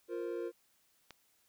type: chord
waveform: triangle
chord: F suspended fourth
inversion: none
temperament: just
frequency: 349.2 / 465.6 / 523.8 Hz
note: F4 / Bb4 / C5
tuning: 0 / -2 / +2 cents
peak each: -37 / -38 / -43 dBFS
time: 0.08-0.52 s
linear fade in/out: 50 ms
type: click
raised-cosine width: 0.2 ms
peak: -31 dBFS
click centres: 1.107 s
effects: white hiss -72 dBFS RMS until 1.48 s